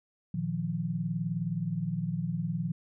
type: chord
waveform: sine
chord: Bb suspended fourth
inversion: none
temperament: just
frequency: 116.54 / 155.39 / 174.81 Hz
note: Bb2 / Eb3 / F3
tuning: 0 / -2 / +2 cents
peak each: -37 / -33 / -32 dBFS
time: 0.34-2.72 s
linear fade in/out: 5 ms
effects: none